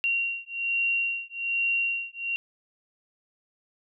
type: beating tone pair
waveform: sine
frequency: 2754 / 2755.2 Hz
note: F7 / F7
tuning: -25 / -24 cents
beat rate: 1.2 Hz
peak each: -28 dBFS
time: 0.04-2.36 s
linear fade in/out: 0 ms
effects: none